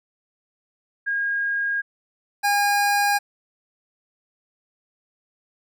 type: tone pair in turn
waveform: sine / 25% pulse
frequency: 1628 / 814 Hz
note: G#6 / G#5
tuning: -35 / -35 cents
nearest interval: octave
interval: 1200 cents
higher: first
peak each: -21 / -14 dBFS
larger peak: second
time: 1.06-1.82 / 2.43-3.19 s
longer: neither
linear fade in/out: 20 ms
effects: none